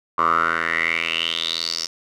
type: tone with band-pass filter sweep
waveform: 10% pulse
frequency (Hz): 82.9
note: E2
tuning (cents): +10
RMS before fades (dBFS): -22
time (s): 0.18-1.87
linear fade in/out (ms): 5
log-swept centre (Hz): 1100 to 5400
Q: 7
effects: none